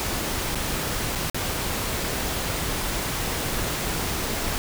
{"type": "noise with dropouts", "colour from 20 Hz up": "pink", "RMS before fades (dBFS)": -27, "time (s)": [0, 4.58], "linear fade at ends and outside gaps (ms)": 0, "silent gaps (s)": [[0.548, 0.555], [1.151, 1.156], [1.299, 1.345]], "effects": []}